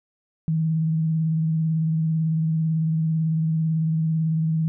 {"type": "tone with vibrato", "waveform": "sine", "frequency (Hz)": 160, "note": "D#3", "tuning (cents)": 49, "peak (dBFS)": -19, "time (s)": [0.48, 4.68], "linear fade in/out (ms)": 0, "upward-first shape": "triangle", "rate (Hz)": 18, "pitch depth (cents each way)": 36, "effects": []}